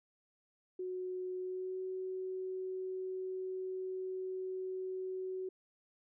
sine tone with pitch glide, 367.8 to 374 Hz, F#4 to F#4, -10 to +19 cents, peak -37 dBFS, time 0.79-5.49 s, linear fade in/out 5 ms, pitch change +29 cents, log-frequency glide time 1.38-1.8 s, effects none

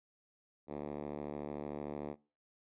5% pulse tone with band-pass filter, 73.42 Hz, D2, in tune, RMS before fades -42 dBFS, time 0.67-2.16 s, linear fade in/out 50 ms, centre 330 Hz, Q 0.83, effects noise-tail reverb RT60 0.4 s tail -24 dB re dry + resampled to 8000 Hz

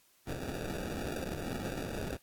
blue noise with sample-and-hold, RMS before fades -38 dBFS, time 0.27-2.17 s, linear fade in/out 2 ms, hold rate 1050 Hz, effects white hiss -67 dBFS RMS until 2.22 s + AAC 64 kbps

